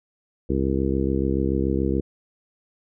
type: harmonic tone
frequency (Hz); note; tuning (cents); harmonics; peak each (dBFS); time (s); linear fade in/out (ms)
67; C2; +42; 1 / 2 / 3 / 4 / 5 / 6 / 7; -26 / -29 / -27 / -28 / -26 / -29 / -31; 0.49-2.01; 10
effects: none